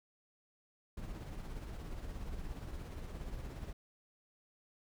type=noise with tremolo; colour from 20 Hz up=brown; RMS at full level=-42 dBFS; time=0.97-3.73 s; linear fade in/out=5 ms; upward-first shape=sine; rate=17 Hz; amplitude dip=40%; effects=none